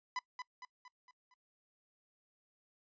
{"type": "tone with echo", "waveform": "30% pulse", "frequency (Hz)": 1000, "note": "B5", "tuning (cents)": 21, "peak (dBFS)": -33, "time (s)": [0.16, 0.19], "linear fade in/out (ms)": 2, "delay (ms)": 230, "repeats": 5, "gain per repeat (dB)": -6, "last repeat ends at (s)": 1.34, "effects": ["noise-tail reverb RT60 0.1 s tail -23 dB re dry", "resampled to 16000 Hz"]}